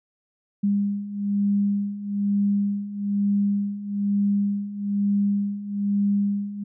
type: beating tone pair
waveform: sine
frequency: 201.2 / 202.3 Hz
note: G3 / G#3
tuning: +45 / -45 cents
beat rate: 1.1 Hz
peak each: -26 / -22 dBFS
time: 0.63-6.64 s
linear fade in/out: 10 ms
effects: none